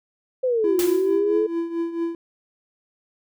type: linear two-way sweep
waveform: sine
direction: down then up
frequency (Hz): 525 to 350 to 437.1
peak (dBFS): -18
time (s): 0.43-1.47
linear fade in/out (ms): 10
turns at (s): 0.8
type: tone with tremolo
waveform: triangle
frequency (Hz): 335.6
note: E4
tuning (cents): +31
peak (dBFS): -18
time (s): 0.64-2.15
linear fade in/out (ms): 2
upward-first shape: triangle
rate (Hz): 4.5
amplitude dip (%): 75
type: noise with exponential decay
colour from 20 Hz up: white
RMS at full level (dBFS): -26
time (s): 0.79-1.19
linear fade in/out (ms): 1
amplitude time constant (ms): 86
effects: none